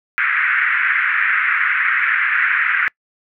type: band-pass noise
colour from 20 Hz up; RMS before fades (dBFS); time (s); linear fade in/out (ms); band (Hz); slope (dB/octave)
pink; -17; 0.18-2.88; 0; 1400 to 2200; 48
effects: noise-tail reverb RT60 0.1 s tail -26 dB re dry